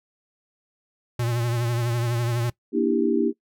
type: tone with vibrato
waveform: square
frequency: 118.8 Hz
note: A#2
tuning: 33 cents sharp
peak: -23 dBFS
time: 1.19-2.5 s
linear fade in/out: 5 ms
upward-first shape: triangle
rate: 12 Hz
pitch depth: 61 cents each way
type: chord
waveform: sine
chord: E half-diminished seventh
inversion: second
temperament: just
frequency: 237.3 / 296.7 / 329.6 / 395.6 Hz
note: Bb3 / D4 / E4 / G4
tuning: +31 / +18 / 0 / +16 cents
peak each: -24 dBFS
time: 2.72-3.33 s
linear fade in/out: 50 ms
effects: noise-tail reverb RT60 0.1 s tail -20 dB re dry